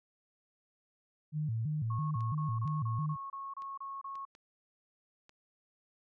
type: tone with vibrato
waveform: sine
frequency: 131.1 Hz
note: C3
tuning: 4 cents sharp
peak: -31 dBFS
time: 1.32-3.17 s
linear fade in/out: 50 ms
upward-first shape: square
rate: 3 Hz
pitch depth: 260 cents each way
type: tone bursts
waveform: sine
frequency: 1096 Hz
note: C#6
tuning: 20 cents flat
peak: -39 dBFS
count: 10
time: 1.9-4.252 s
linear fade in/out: 5 ms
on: 210 ms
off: 28 ms
type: clicks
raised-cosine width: 0.2 ms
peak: -39 dBFS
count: 6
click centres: 2.207 / 2.677 / 3.621 / 4.155 / 4.351 / 5.294 s
effects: none